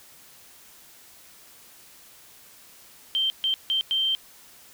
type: tone bursts at uneven times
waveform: sine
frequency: 3136 Hz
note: G7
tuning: in tune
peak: -21 dBFS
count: 4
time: 3.15-3.3 / 3.44-3.54 / 3.7-3.81 / 3.91-4.15 s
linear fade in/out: 0 ms
effects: white hiss -51 dBFS RMS until 4.73 s